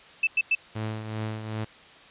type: tone bursts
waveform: sine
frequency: 2637 Hz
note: E7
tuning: in tune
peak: -19 dBFS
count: 3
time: 0.23-0.551 s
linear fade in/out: 5 ms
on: 41 ms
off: 99 ms
type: tone with tremolo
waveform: sawtooth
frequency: 109.1 Hz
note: A2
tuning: 14 cents flat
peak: -24 dBFS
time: 0.75-1.65 s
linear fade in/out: 10 ms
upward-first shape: triangle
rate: 2.6 Hz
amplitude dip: 60%
effects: white hiss -50 dBFS RMS until 2.1 s + resampled to 8000 Hz